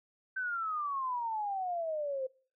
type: exponential sweep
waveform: sine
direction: down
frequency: 1550 to 514 Hz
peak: -32 dBFS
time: 0.36-2.27 s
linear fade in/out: 10 ms
effects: noise-tail reverb RT60 0.4 s tail -21 dB re dry